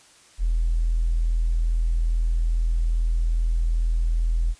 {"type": "tone with tanh clipping", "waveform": "triangle", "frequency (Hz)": 41.2, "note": "E1", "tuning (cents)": 0, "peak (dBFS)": -18, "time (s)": [0.38, 4.55], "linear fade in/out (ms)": 50, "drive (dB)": 2, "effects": ["white hiss -53 dBFS RMS until 4.59 s", "resampled to 22050 Hz"]}